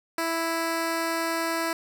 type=tone; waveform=10% pulse; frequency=330 Hz; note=E4; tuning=2 cents sharp; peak=-17 dBFS; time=0.18-1.73 s; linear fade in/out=2 ms; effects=none